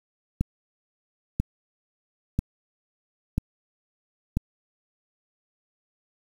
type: click train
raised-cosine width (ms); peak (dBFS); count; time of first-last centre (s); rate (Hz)
5; -10; 5; 0.41-4.37; 1.01
effects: 7-bit